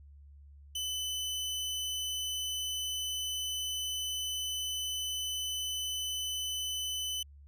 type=tone; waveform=sawtooth; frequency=3016 Hz; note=F#7; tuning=32 cents sharp; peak=-30 dBFS; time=0.75-7.23 s; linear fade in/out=5 ms; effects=added 71 Hz sine -51 dBFS peak until 7.47 s + resampled to 32000 Hz